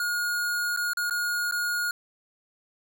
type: tone with dropouts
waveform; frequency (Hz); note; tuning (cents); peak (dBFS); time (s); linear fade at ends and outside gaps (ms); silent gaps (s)
square; 1435; F6; +47; -26; 0-1.91; 2; 0.764-0.772 / 0.934-0.971 / 1.098-1.108 / 1.512-1.522
effects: none